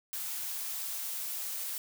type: noise with high-pass filter sweep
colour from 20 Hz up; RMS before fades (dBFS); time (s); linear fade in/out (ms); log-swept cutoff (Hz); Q
blue; -37; 0.13-1.78; 0; 880 to 470; 1.4
effects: none